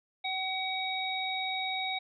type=harmonic tone; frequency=756 Hz; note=F#5; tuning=37 cents sharp; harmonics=1 / 3 / 5; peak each=-35 / -35 / -35 dBFS; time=0.24-1.99 s; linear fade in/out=10 ms; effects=none